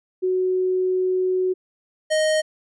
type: tone pair in turn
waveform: sine / square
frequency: 370.2 / 622.6 Hz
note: F#4 / D#5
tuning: +1 / +1 cents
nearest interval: major sixth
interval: 900 cents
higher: second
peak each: -18 dBFS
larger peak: neither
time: 0.22-1.54 / 2.1-2.42 s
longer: first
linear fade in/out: 20 ms
effects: resampled to 24000 Hz